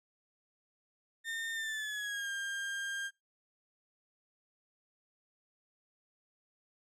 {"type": "tone with pitch glide", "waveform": "35% pulse", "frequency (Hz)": [1818, 1601.1], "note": ["A#6", "G6"], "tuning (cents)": [-44, 36], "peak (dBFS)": -34, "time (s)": [1.24, 3.11], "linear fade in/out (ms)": 50, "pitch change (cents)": -220, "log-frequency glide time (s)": [1.53, 2.3], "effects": ["noise-tail reverb RT60 0.2 s tail -21 dB re dry", "low-pass 10000 Hz 12 dB/octave"]}